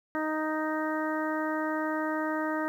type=harmonic tone; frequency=311.1 Hz; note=D#4; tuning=in tune; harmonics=1 / 2 / 3 / 4 / 5 / 6; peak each=-31 / -34 / -36 / -37 / -38 / -39 dBFS; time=0.15-2.68 s; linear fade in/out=0 ms; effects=10-bit

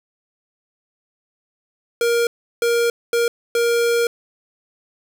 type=tone bursts at uneven times; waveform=square; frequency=470 Hz; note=A#4; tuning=14 cents sharp; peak=-16 dBFS; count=4; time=2.01-2.27 / 2.62-2.9 / 3.13-3.28 / 3.55-4.07 s; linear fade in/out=2 ms; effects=none

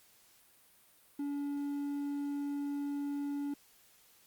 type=tone; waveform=triangle; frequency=285.4 Hz; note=D4; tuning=49 cents flat; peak=-32 dBFS; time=1.19-3.54 s; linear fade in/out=5 ms; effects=white hiss -64 dBFS RMS until 4.26 s + Opus 48 kbps

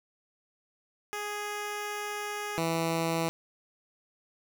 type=tone pair in turn; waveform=10% pulse; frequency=415.3 / 164.81 Hz; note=G#4 / E3; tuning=0 / 0 cents; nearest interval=octave + major third; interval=1600 cents; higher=first; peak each=-25 / -19 dBFS; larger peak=second; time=1.13-2.58 / 2.58-3.29 s; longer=first; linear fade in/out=0 ms; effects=none

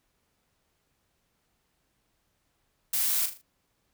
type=noise with echo; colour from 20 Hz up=blue; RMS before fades=-27 dBFS; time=2.93-3.26 s; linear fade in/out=5 ms; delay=39 ms; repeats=4; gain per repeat=-8 dB; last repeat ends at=3.416 s; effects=pink hiss -74 dBFS RMS until 3.93 s

